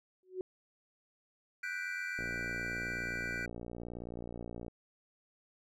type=tone with exponential growth; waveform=sine; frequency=370.7 Hz; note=F#4; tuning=3 cents sharp; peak=-31 dBFS; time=0.23-0.41 s; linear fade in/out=1 ms; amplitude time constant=37 ms
type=chord; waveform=triangle; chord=G major seventh; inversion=third; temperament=equal; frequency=1480 / 1568 / 1975.5 / 2349 Hz; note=F#6 / G6 / B6 / D7; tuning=0 / 0 / 0 / 0 cents; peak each=-38 / -41 / -43 / -41 dBFS; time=1.63-3.46 s; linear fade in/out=5 ms
type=click train; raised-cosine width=2 ms; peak=-30 dBFS; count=148; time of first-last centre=2.19-4.682 s; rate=59 Hz
effects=none